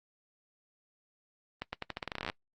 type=accelerating click train; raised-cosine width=0.3 ms; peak=-19 dBFS; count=17; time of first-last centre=1.62-2.299 s; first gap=110 ms; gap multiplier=0.85; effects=noise-tail reverb RT60 0.1 s tail -21 dB re dry + Opus 32 kbps